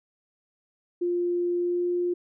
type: tone with pitch glide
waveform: sine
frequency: 350.7 to 352.9 Hz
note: F4 to F4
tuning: +7 to +18 cents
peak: -23 dBFS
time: 1.01-2.14 s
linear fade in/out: 10 ms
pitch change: +11 cents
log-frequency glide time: 1.58-1.87 s
effects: none

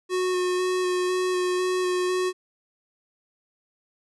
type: tone with vibrato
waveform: square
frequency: 365.1 Hz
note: F#4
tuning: 23 cents flat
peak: -23 dBFS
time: 0.09-2.33 s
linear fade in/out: 50 ms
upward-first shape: square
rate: 2 Hz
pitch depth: 11 cents each way
effects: resampled to 24000 Hz

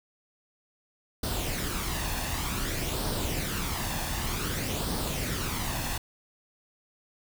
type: noise with flanger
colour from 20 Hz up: pink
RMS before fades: -31 dBFS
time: 1.23-5.98 s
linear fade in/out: 5 ms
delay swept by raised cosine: 0.21 to 1.15 ms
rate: 0.54 Hz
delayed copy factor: +0.5
effects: none

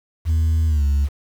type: tone with pitch glide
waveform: sine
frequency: 80.1 to 70.54 Hz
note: E2 to C#2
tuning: -49 to +31 cents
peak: -12 dBFS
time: 0.25-1.09 s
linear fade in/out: 50 ms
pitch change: -220 cents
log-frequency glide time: 0.67-0.84 s
effects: tanh soft clip ceiling -14 dBFS + 7-bit

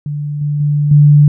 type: tone with level steps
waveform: sine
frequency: 146.83 Hz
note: D3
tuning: in tune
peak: -17 / -13 / -10 / -3 dBFS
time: 0.06-1.28 s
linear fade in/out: 2 ms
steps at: 0.41 / 0.6 / 0.91 s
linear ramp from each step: 5 ms
effects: none

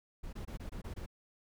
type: noise bursts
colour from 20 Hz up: brown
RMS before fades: -42 dBFS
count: 7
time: 0.23-1.062 s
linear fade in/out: 10 ms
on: 100 ms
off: 22 ms
effects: none

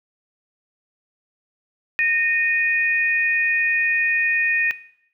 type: tone pair together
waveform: sine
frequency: 1844 / 2473 Hz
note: A#6 / D#7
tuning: -19 / -11 cents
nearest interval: perfect fourth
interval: 508 cents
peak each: -19 dBFS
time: 1.99-4.71 s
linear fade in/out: 0 ms
effects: noise-tail reverb RT60 0.7 s tail -18 dB re dry

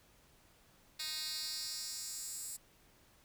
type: tone with high-pass filter sweep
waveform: 10% pulse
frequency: 311.1 Hz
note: D#4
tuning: in tune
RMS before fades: -42 dBFS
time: 0.99-2.57 s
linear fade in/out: 10 ms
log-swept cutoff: 3500 to 8400 Hz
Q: 2.3
effects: pink hiss -66 dBFS RMS until 3.24 s

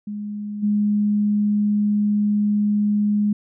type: tone with level steps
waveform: sine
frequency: 207.7 Hz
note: G#3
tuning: in tune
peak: -26 / -16 dBFS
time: 0.07-3.33 s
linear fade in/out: 5 ms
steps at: 0.62 s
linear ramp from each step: 20 ms
effects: none

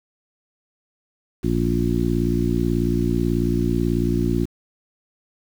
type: harmonic tone with a mistuned harmonic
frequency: 58.27 Hz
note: A#1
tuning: in tune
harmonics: 1 / 2 / 3 / 4 / 5 / 6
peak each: -25 / -25 / -25 / -25 / -25 / -25 dBFS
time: 1.43-4.46 s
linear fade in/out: 20 ms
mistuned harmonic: 1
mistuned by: -50 cents
effects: 7-bit

